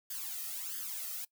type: noise with flanger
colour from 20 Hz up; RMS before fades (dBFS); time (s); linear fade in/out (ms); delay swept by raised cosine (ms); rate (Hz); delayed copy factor
blue; -40; 0.1-1.25; 5; 0.61 to 1.6; 1.5; +0.9
effects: noise-tail reverb RT60 0.1 s tail -21 dB re dry